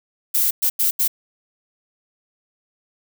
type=noise bursts at uneven times; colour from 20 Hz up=violet; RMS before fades=-18 dBFS; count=4; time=0.34-0.51 / 0.62-0.7 / 0.79-0.91 / 0.99-1.08 s; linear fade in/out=10 ms; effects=none